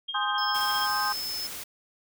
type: tone with tremolo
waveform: sine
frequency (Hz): 3228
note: G#7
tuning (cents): -50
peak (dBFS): -29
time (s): 0.08-0.87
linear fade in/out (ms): 10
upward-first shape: sine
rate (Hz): 15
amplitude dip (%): 65
type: chord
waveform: sine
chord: Ab major seventh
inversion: none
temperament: equal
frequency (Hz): 830.6 / 1046.5 / 1244.5 / 1568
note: Ab5 / C6 / Eb6 / G6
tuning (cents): 0 / 0 / 0 / 0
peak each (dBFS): -31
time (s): 0.14-1.13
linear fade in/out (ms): 10
type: tone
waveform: triangle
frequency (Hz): 5230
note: E8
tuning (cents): -15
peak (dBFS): -30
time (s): 0.38-1.47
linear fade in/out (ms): 2
type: noise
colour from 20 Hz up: white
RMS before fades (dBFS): -38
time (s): 0.54-1.64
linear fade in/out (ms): 10
effects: none